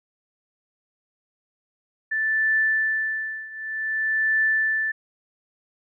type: tone with tremolo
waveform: sine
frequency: 1760 Hz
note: A6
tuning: in tune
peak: -17 dBFS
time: 2.11-4.92 s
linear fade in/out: 10 ms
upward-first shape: triangle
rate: 0.54 Hz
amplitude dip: 90%
effects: none

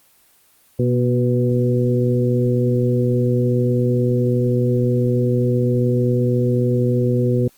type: harmonic tone with a mistuned harmonic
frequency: 123.47 Hz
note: B2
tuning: in tune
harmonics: 1 / 2 / 3 / 4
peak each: -17 / -21 / -22 / -23 dBFS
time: 0.79-7.48 s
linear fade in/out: 5 ms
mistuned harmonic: 2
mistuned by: -28 cents
effects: white hiss -55 dBFS RMS until 7.57 s + Opus 24 kbps

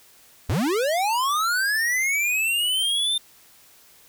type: linear sweep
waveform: square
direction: up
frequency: 68.3 to 3622 Hz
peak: -21 dBFS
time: 0.49-3.18 s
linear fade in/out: 5 ms
effects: white hiss -53 dBFS RMS until 4.08 s

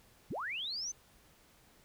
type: linear sweep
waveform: sine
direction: up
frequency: 57.4 to 6272 Hz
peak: -36 dBFS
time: 0.3-0.92 s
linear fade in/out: 10 ms
effects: pink hiss -64 dBFS RMS until 1.84 s

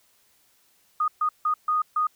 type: tone bursts at uneven times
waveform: sine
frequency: 1237 Hz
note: D#6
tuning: 10 cents flat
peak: -20 dBFS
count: 5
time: 1-1.08 / 1.21-1.29 / 1.45-1.54 / 1.68-1.82 / 1.96-2.07 s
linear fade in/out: 5 ms
effects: white hiss -63 dBFS RMS until 2.15 s

